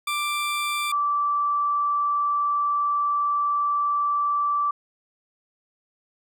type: tone pair in turn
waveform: 20% pulse / sine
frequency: 1178 / 1163.8 Hz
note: D6 / D6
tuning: +5 / -16 cents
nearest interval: unison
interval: 21 cents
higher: first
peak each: -19 / -20 dBFS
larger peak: first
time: 0.07-0.92 / 0.92-4.71 s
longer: second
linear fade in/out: 5 ms
effects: none